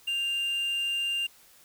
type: tone with quantisation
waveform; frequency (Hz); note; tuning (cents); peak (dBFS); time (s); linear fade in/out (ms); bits
triangle; 2794; F7; 0; -25; 0.07-1.27; 10; 8
effects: white hiss -57 dBFS RMS until 1.64 s